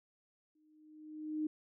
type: tone with exponential growth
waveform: sine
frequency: 307.7 Hz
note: D#4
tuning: 19 cents flat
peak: -31 dBFS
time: 0.55-1.47 s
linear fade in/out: 5 ms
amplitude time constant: 200 ms
effects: none